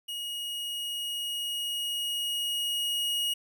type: tone with level ramp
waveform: 45% pulse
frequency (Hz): 2884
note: F#7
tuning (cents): -45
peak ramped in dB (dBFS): -33 to -26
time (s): 0.08-3.34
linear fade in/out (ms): 10
effects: none